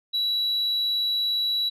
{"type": "tone", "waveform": "sine", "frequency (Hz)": 3919, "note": "B7", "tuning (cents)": -14, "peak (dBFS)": -20, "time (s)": [0.13, 1.7], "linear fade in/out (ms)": 20, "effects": ["tanh soft clip ceiling -20 dBFS"]}